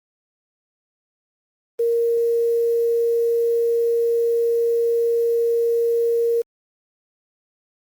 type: tone with quantisation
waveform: sine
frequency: 466.2 Hz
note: A#4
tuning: in tune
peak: -16 dBFS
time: 1.79-6.42 s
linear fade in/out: 10 ms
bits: 7
effects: Opus 24 kbps